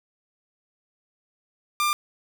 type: tone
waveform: sawtooth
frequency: 1194 Hz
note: D6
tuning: 28 cents sharp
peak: -17 dBFS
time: 1.8-1.93 s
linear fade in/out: 0 ms
effects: none